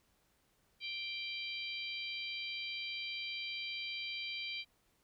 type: harmonic tone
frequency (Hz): 785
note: G5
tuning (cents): +2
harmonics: 3 / 4 / 5 / 6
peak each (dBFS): -42 / -44 / -46 / -48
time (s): 0.8-4.65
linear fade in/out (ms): 50
effects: pink hiss -74 dBFS RMS until 5.03 s